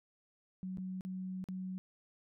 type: tone with dropouts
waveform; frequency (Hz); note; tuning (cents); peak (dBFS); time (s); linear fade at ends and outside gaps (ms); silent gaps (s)
sine; 186.3; F#3; +12; -38; 0.63-1.78; 0; 0.772-0.783 / 1.009-1.05 / 1.441-1.487
effects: none